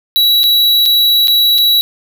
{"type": "tone with dropouts", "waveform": "square", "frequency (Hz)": 3909, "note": "B7", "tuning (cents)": -19, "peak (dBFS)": -8, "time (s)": [0.16, 1.81], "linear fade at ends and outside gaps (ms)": 0, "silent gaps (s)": [[0.433, 0.439], [0.855, 0.86], [1.273, 1.281], [1.581, 1.585]], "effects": []}